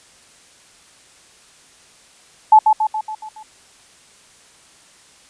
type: tone with echo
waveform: sine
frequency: 865 Hz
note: A5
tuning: 30 cents flat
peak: -4 dBFS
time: 2.52-2.59 s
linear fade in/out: 5 ms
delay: 140 ms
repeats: 6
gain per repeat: -5 dB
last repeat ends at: 3.43 s
effects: white hiss -49 dBFS RMS until 5.29 s + resampled to 22050 Hz